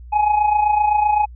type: tone with amplitude modulation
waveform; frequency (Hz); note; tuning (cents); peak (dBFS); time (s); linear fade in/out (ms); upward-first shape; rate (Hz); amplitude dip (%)
triangle; 840; G#5; +19; -9; 0.12-1.26; 20; sine; 27.8; 60
effects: added 60 Hz sine -35 dBFS peak until 1.35 s + resampled to 8000 Hz